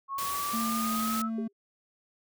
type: exponential sweep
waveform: sine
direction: up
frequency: 1088 to 1318.5 Hz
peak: -31 dBFS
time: 0.08-1.3 s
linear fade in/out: 50 ms
type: noise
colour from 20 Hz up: white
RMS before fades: -36 dBFS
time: 0.18-1.22 s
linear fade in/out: 5 ms
type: tone with pitch glide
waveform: triangle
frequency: 226.5 to 224.7 Hz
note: A#3 to A3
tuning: -50 to +37 cents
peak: -28 dBFS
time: 0.53-1.48 s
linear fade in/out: 10 ms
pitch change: -13 cents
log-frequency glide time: 0.78-0.9 s
type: tone with exponential decay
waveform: sine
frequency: 400 Hz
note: G4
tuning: 35 cents sharp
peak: -32 dBFS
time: 1.38-1.53 s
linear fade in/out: 5 ms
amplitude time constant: 31 ms
effects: none